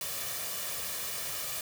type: noise with comb filter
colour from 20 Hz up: white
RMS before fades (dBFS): -36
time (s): 0.01-1.61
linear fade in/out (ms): 2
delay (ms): 1.7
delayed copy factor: +0.55
effects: high-pass 60 Hz 12 dB/octave